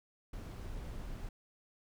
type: noise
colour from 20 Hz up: brown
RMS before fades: -43 dBFS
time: 0.33-1.29 s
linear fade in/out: 5 ms
effects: none